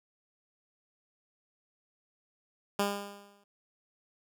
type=tone with exponential decay; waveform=10% pulse; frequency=201.9 Hz; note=G#3; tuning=49 cents flat; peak=-17 dBFS; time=2.79-3.44 s; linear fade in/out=5 ms; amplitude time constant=140 ms; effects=none